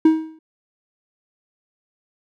triangle tone with exponential decay, 317.6 Hz, D#4, 36 cents sharp, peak -5 dBFS, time 0.05-0.39 s, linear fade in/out 5 ms, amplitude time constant 72 ms, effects none

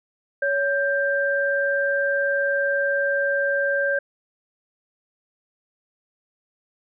sine tone pair together, 561 / 1579.9 Hz, C#5 / G6, +21 / +13 cents, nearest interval octave + tritone, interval 1792 cents, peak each -22 dBFS, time 0.42-3.99 s, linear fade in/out 5 ms, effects none

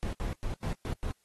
brown noise bursts at uneven times, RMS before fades -33 dBFS, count 6, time 0.03-0.13 / 0.2-0.33 / 0.43-0.54 / 0.63-0.73 / 0.85-0.93 / 1.03-1.11 s, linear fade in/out 0 ms, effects white hiss -72 dBFS RMS until 1.24 s + AAC 32 kbps

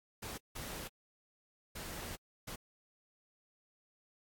pink noise bursts at uneven times, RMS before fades -44 dBFS, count 4, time 0.22-0.38 / 0.55-0.88 / 1.75-2.16 / 2.47-2.56 s, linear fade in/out 10 ms, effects AAC 64 kbps

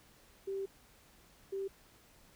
sine tone bursts at uneven times, 390 Hz, G4, 9 cents flat, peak -35 dBFS, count 2, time 0.47-0.66 / 1.52-1.68 s, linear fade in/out 10 ms, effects pink hiss -63 dBFS RMS until 2.35 s

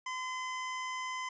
25% pulse tone, 1023 Hz, C6, 39 cents flat, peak -32 dBFS, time 0.06-1.29 s, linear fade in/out 5 ms, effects resampled to 16000 Hz + 11-bit

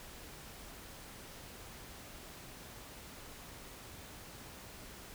silence, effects pink hiss -51 dBFS RMS until 5.14 s

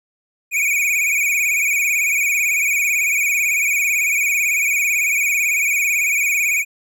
square tone with vibrato, 2349 Hz, D7, in tune, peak -16 dBFS, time 0.51-6.65 s, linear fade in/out 50 ms, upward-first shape sine, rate 18 Hz, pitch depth 100 cents each way, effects none

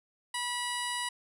15% pulse tone with low-pass filter, 975 Hz, B5, 23 cents flat, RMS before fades -34 dBFS, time 0.34-1.09 s, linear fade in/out 5 ms, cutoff 9300 Hz, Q 2.2, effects none

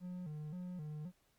triangle tone with vibrato, 165.3 Hz, E3, 5 cents sharp, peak -40 dBFS, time 0-1.12 s, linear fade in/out 50 ms, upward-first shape square, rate 1.9 Hz, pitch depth 150 cents each way, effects pink hiss -75 dBFS RMS until 1.38 s + Opus 48 kbps

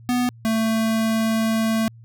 square tone pair in turn, 246.9 / 222.7 Hz, B3 / A3, 0 / +21 cents, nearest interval major second, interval 179 cents, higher first, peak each -19 dBFS, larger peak neither, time 0.09-0.29 / 0.45-1.88 s, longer second, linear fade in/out 0 ms, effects added 115 Hz sine -42 dBFS peak until 2.04 s

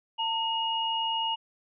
sine tone pair together, 905 / 2873 Hz, A5 / F7, +48 / +48 cents, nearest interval octave + minor sixth, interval 2000 cents, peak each -29 / -29 dBFS, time 0.18-1.36 s, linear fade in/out 20 ms, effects none

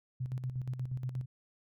sine tone with tremolo, 127.4 Hz, C3, 46 cents flat, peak -32 dBFS, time 0.2-1.26 s, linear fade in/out 10 ms, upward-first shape square, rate 8.4 Hz, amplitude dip 60%, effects none

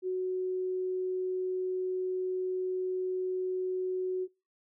sine tone, 370 Hz, F#4, in tune, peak -29 dBFS, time 0.02-4.28 s, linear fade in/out 50 ms, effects noise-tail reverb RT60 0.3 s tail -26 dB re dry

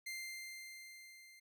sawtooth tone with level ramp, 2093 Hz, C7, in tune, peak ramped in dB -38 to -55 dBFS, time 0.06-1.4 s, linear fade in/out 10 ms, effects none

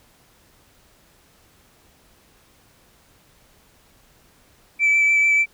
sine tone with vibrato, 2317 Hz, D7, 24 cents flat, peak -12 dBFS, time 4.79-5.46 s, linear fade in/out 50 ms, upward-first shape sine, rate 6.8 Hz, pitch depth 14 cents each way, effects tanh soft clip ceiling -12 dBFS + pink hiss -56 dBFS RMS until 5.53 s

